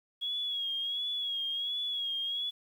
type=tone with vibrato; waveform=sine; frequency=3322 Hz; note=G#7; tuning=in tune; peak=-31 dBFS; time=0.21-2.51 s; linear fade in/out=20 ms; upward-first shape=sine; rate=1.4 Hz; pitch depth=55 cents each way; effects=10-bit